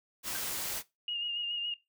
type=noise; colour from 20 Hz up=white; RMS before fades=-36 dBFS; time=0.23-0.83 s; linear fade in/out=50 ms
type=tone with exponential decay; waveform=triangle; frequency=1568 Hz; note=G6; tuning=in tune; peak=-33 dBFS; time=0.35-0.43 s; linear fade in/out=1 ms; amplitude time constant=17 ms
type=tone with vibrato; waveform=sine; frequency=2845 Hz; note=F7; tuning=31 cents sharp; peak=-32 dBFS; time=1.08-1.74 s; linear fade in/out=2 ms; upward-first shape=sine; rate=7.1 Hz; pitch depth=32 cents each way
effects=noise-tail reverb RT60 0.2 s tail -18 dB re dry